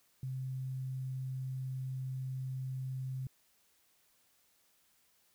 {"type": "tone with quantisation", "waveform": "sine", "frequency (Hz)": 130.81, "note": "C3", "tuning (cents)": 0, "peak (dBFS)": -36, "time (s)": [0.23, 3.27], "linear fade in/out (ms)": 2, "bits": 11, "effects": ["white hiss -71 dBFS RMS until 5.34 s"]}